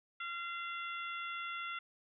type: harmonic tone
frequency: 687 Hz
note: F5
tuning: 29 cents flat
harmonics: 2 / 3 / 4 / 5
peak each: -41 / -45 / -47 / -49 dBFS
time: 0.2-1.79 s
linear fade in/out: 5 ms
effects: none